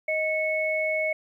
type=tone pair together; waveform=sine; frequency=626 / 2203 Hz; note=D#5 / C#7; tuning=+10 / -11 cents; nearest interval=octave + minor seventh; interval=2179 cents; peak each=-26 dBFS; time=0.08-1.13 s; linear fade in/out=5 ms; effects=10-bit